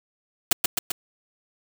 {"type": "noise with echo", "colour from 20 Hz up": "white", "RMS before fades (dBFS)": -17, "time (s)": [0.51, 0.53], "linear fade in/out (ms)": 5, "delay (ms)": 130, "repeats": 3, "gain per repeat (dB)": -3, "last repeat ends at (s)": 0.92, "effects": []}